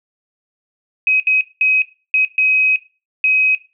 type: tone bursts at uneven times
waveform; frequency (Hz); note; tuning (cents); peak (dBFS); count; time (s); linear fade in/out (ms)
sine; 2533; D#7; +30; -10; 6; 1.07-1.2 / 1.27-1.41 / 1.61-1.82 / 2.14-2.25 / 2.38-2.76 / 3.24-3.55; 2
effects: noise-tail reverb RT60 0.3 s tail -17 dB re dry